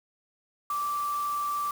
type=tone in noise; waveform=sine; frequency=1168 Hz; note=D6; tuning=10 cents flat; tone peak=-27 dBFS; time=0.7-1.71 s; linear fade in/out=2 ms; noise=white; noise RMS=-44 dBFS; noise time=0.7-1.71 s; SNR=+14 dB; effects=none